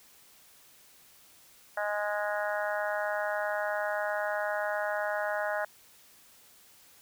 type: harmonic tone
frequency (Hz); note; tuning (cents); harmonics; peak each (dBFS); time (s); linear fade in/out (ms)
207.7; G#3; 0; 3 / 4 / 5 / 6 / 7 / 8 / 9; -32 / -36 / -41 / -43 / -36 / -38 / -42; 1.77-5.65; 5
effects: white hiss -58 dBFS RMS until 7.01 s